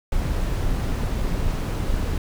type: noise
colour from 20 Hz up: brown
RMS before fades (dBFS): -23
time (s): 0.12-2.18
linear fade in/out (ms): 2
effects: none